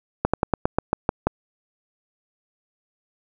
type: slowing click train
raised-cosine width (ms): 1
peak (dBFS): -4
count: 9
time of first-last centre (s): 0.25-1.27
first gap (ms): 86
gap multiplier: 1.11
effects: none